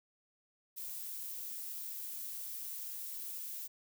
violet noise, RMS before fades -43 dBFS, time 0.76-3.68 s, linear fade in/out 20 ms, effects none

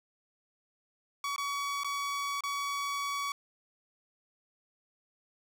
sawtooth tone with dropouts, 1131 Hz, C#6, 34 cents sharp, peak -28 dBFS, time 1.24-3.32 s, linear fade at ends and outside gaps 2 ms, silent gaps 1.362-1.38 / 1.835-1.845 / 2.407-2.436 s, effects low-pass 9000 Hz 12 dB/octave + 9-bit

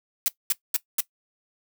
blue noise bursts, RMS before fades -22 dBFS, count 4, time 0.26-1.004 s, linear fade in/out 0 ms, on 21 ms, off 220 ms, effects noise-tail reverb RT60 0.1 s tail -18 dB re dry

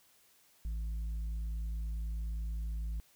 sine tone with tanh clipping, 54.7 Hz, A1, 9 cents flat, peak -35 dBFS, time 0.65-3 s, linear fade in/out 0 ms, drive 4 dB, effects white hiss -66 dBFS RMS until 3.15 s

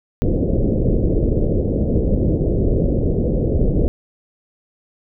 pink low-pass noise, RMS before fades -17 dBFS, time 0.22-3.88 s, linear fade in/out 0 ms, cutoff 550 Hz, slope 48 dB/octave, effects none

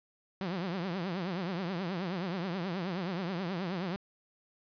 sawtooth tone with vibrato, 181 Hz, F#3, 38 cents flat, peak -29 dBFS, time 0.41-3.96 s, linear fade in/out 0 ms, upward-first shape triangle, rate 9.4 Hz, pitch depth 200 cents each way, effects resampled to 11025 Hz + 10-bit

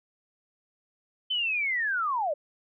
sine linear sweep, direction down, 3085 to 550 Hz, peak -25 dBFS, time 1.3-2.34 s, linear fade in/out 10 ms, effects none

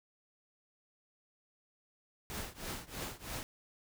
pink noise with tremolo, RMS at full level -39 dBFS, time 2.3-3.43 s, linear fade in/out 0 ms, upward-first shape triangle, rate 3.1 Hz, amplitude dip 95%, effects none

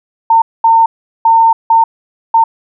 sine tone bursts at uneven times, 908 Hz, A#5, 46 cents flat, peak -4 dBFS, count 5, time 0.3-0.42 / 0.64-0.86 / 1.25-1.53 / 1.7-1.84 / 2.34-2.44 s, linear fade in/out 5 ms, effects none

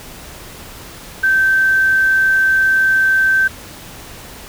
sine tone with quantisation, 1553 Hz, G6, 17 cents flat, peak -10 dBFS, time 1.23-3.48 s, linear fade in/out 10 ms, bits 6, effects pink hiss -35 dBFS RMS until 4.48 s

